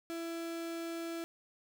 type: tone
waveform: 35% pulse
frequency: 333.4 Hz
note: E4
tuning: 20 cents sharp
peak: -36 dBFS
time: 0.1-1.24 s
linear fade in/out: 0 ms
effects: none